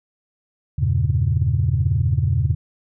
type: chord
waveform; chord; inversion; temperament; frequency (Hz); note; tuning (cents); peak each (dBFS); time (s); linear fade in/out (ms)
sine; E diminished seventh; none; equal; 82.41 / 98 / 116.54 / 138.59; E2 / G2 / Bb2 / Db3; 0 / 0 / 0 / 0; -21; 0.78-2.55; 10
effects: tanh soft clip ceiling -7 dBFS